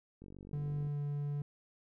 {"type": "click train", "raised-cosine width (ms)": 3, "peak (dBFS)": -38, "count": 32, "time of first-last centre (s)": [0.22, 0.869], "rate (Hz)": 47.8}
{"type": "tone with pitch glide", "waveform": "triangle", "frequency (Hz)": [145.9, 144.72], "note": ["D3", "D3"], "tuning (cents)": [-11, -25], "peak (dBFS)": -32, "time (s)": [0.53, 1.42], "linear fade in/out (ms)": 2, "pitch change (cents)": -14, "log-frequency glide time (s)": [0.88, 1]}
{"effects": []}